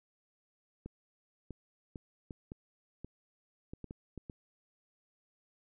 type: clicks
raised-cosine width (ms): 3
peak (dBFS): -30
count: 11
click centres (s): 0.86 / 1.507 / 1.958 / 2.308 / 2.519 / 3.046 / 3.735 / 3.843 / 3.909 / 4.177 / 4.298
effects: none